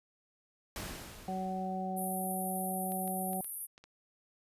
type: noise with exponential decay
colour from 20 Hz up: pink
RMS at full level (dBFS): -39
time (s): 0.76-2.24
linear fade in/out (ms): 1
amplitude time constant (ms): 320
type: harmonic tone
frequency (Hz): 187.7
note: F#3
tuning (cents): +25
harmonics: 1 / 2 / 3 / 4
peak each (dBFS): -37 / -45 / -44 / -37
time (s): 1.28-3.41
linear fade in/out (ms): 2
type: band-pass noise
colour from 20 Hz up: white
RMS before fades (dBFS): -42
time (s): 1.96-3.67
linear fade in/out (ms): 20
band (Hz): 9500 to 13000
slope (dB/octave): 96
type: clicks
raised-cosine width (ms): 0.2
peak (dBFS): -37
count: 6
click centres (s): 2.92 / 3.077 / 3.332 / 3.445 / 3.779 / 3.84
effects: resampled to 32000 Hz